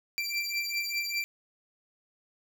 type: beating tone pair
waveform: 25% pulse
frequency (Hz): 2349 / 2354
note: D7 / D7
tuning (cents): 0 / +3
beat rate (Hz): 5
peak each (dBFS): -29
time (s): 0.18-1.24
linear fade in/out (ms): 0
effects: none